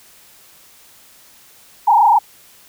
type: tone with frequency modulation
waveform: sine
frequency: 880 Hz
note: A5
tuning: in tune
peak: -8 dBFS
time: 1.87-2.19 s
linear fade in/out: 10 ms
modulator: 27 Hz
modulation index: 2.7
effects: white hiss -47 dBFS RMS until 2.68 s